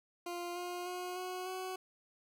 20% pulse tone with pitch steps, 349.2 / 354.9 / 360.7 / 366.6 / 372.5 Hz, F4 / F4 / F#4 / F#4 / F#4, 0 / +28 / -44 / -16 / +12 cents, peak -34 dBFS, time 0.26-1.76 s, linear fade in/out 5 ms, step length 300 ms, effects none

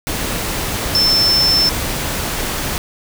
sine tone in noise, 5310 Hz, E8, 12 cents sharp, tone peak -11 dBFS, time 0.95-1.69 s, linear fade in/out 0 ms, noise pink, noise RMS -21 dBFS, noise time 0.07-2.78 s, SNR +7 dB, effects none

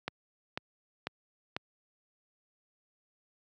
click train, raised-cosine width 0.3 ms, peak -17 dBFS, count 4, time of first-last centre 0.08-1.565 s, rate 2.02 Hz, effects high-pass 100 Hz 12 dB/octave

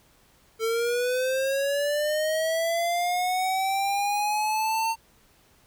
square linear sweep, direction up, 445 to 909 Hz, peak -24 dBFS, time 0.59-4.96 s, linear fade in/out 50 ms, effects pink hiss -60 dBFS RMS until 5.66 s

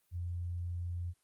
sine tone, 87.31 Hz, F2, in tune, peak -35 dBFS, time 0.11-1.14 s, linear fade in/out 50 ms, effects white hiss -75 dBFS RMS until 1.23 s + Opus 32 kbps

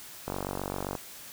click train, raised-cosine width 1 ms, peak -18 dBFS, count 33, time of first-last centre 0.28-0.952 s, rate 47.6 Hz, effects white hiss -46 dBFS RMS until 1.32 s

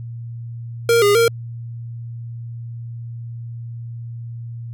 square tone with pitch steps, 466.1 / 408 / 463 Hz, A#4 / G#4 / A#4, 0 / -31 / -12 cents, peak -12 dBFS, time 0.89-1.28 s, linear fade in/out 2 ms, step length 130 ms, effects added 117 Hz sine -28 dBFS peak until 4.73 s

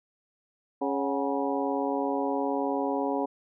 harmonic tone with a mistuned harmonic, 138.59 Hz, C#3, in tune, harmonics 2 / 3 / 4 / 5 / 6 / 7, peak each -30 / -32 / -33 / -34 / -35 / -35 dBFS, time 0.81-3.26 s, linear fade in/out 10 ms, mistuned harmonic 5, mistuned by +96 cents, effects none

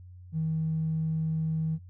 triangle tone with tanh clipping, 159.2 Hz, D#3, 40 cents sharp, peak -26 dBFS, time 0.32-1.79 s, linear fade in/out 50 ms, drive 4 dB, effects noise-tail reverb RT60 0.1 s tail -21 dB re dry + added 90 Hz sine -45 dBFS peak until 1.89 s

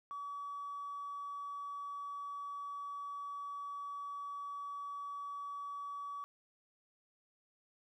triangle tone with tanh clipping, 1140 Hz, C#6, 48 cents sharp, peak -40 dBFS, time 0.11-6.24 s, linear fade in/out 0 ms, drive 1 dB, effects none

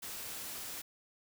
white noise, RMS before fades -43 dBFS, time 0.02-0.82 s, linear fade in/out 10 ms, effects none

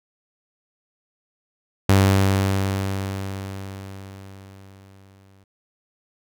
sawtooth tone with exponential decay, 97.1 Hz, G2, 16 cents flat, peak -8 dBFS, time 1.89-5.44 s, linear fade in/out 5 ms, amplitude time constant 770 ms, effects none

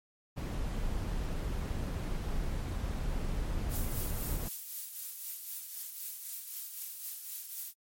brown noise, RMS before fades -34 dBFS, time 0.36-4.49 s, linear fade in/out 20 ms
violet noise with tremolo, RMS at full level -37 dBFS, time 3.69-7.74 s, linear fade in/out 50 ms, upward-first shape triangle, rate 3.9 Hz, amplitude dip 55%
effects MP3 64 kbps

